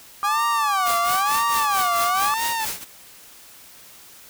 sine tone with pitch glide, 1190 to 1160.8 Hz, D6 to D6, +22 to -21 cents, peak -20 dBFS, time 0.23-2.34 s, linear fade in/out 0 ms, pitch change -43 cents, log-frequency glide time 0.34-0.66 s
sawtooth tone with vibrato, 802 Hz, G5, 39 cents sharp, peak -19 dBFS, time 0.23-2.66 s, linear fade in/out 20 ms, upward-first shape sine, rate 1 Hz, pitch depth 260 cents each way
white noise with tremolo, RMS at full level -26 dBFS, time 0.85-2.85 s, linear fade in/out 20 ms, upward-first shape triangle, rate 4.5 Hz, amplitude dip 90%
effects white hiss -46 dBFS RMS until 4.29 s

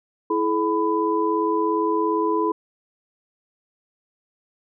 sine tone cluster, 329.8 / 427.1 / 999 Hz, E4 / G#4 / B5, +1 / +48 / +20 cents, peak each -23 dBFS, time 0.3-2.52 s, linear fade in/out 5 ms, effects none

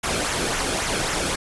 pink noise with flanger, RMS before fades -24 dBFS, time 0.03-1.36 s, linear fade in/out 10 ms, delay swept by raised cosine 0.21 to 1.08 ms, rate 3.7 Hz, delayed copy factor -0.5, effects resampled to 24000 Hz

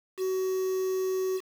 triangle tone with quantisation, 375.6 Hz, F#4, 26 cents sharp, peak -24 dBFS, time 0.17-1.41 s, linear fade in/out 50 ms, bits 7, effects none

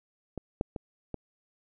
clicks, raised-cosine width 2 ms, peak -22 / -14 / -22 / -21 dBFS, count 4, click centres 0.377 / 0.611 / 0.762 / 1.143 s, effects none

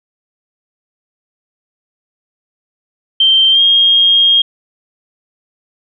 sine tone with pitch glide, 3136 to 3241 Hz, G7 to G#7, 0 to -43 cents, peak -6 dBFS, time 3.2-4.42 s, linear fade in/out 5 ms, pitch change +57 cents, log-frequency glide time 3.51-3.61 s, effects none

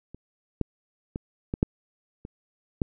clicks, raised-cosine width 3 ms, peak -28 / -11 / -18 / -15 / -7 / -25 / -11 dBFS, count 7, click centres 0.146 / 0.613 / 1.159 / 1.539 / 1.629 / 2.251 / 2.818 s, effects none

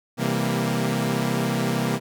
sawtooth chord, C dominant seventh, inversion none, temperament equal with one note detuned, 130.81 / 164.81 / 198.05 / 233.1 Hz, C3 / E3 / G3 / Bb3, 0 / 0 / +18 / 0 cents, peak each -23 / -24 / -25 / -22 dBFS, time 0.17-2 s, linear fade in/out 50 ms, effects none

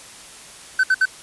triangle tone bursts, 1525 Hz, G6, 48 cents flat, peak -11 dBFS, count 3, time 0.79-1.055 s, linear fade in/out 5 ms, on 45 ms, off 65 ms, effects white hiss -41 dBFS RMS until 1.22 s + resampled to 24000 Hz

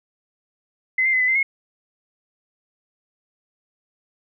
sine tone with pitch steps, 2044 / 2101 / 2033 / 2005 / 2076 / 2166 Hz, C7 / C7 / B6 / B6 / C7 / C#7, -41 / +7 / +50 / +26 / -14 / -41 cents, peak -16 dBFS, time 0.98-1.43 s, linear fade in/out 5 ms, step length 75 ms, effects none

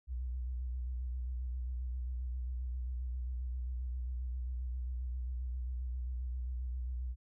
sine tone with vibrato, 62.1 Hz, B1, 10 cents sharp, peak -35 dBFS, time 0.07-7.16 s, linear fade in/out 50 ms, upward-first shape square, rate 7.5 Hz, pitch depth 40 cents each way, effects none

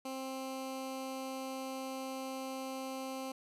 15% pulse tone with notch filter, 264 Hz, C4, 16 cents sharp, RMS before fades -41 dBFS, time 0.05-3.32 s, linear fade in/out 5 ms, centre 1700 Hz, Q 1.9, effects resampled to 32000 Hz

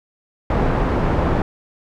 pink low-pass noise, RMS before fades -18 dBFS, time 0.5-1.42 s, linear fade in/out 2 ms, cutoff 1100 Hz, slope 12 dB/octave, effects none

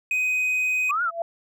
triangle tone, 2507 Hz, D#7, 12 cents sharp, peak -19 dBFS, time 0.11-0.91 s, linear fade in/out 2 ms
sine linear two-way sweep, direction up then down, 1088 to 1474 to 1242 Hz, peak -21 dBFS, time 0.89-1.11 s, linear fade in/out 20 ms, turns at 1.03 s
sine tone with exponential growth, 674 Hz, E5, 38 cents sharp, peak -20 dBFS, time 1.02-1.22 s, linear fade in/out 2 ms, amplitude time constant 43 ms
effects none

